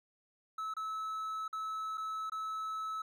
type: tone with dropouts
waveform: triangle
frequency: 1300 Hz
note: E6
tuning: 24 cents flat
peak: -34 dBFS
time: 0.58-3.02 s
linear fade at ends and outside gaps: 5 ms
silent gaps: 0.739-0.766 / 1.48-1.528 / 1.974-1.978 / 2.298-2.319 s
effects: none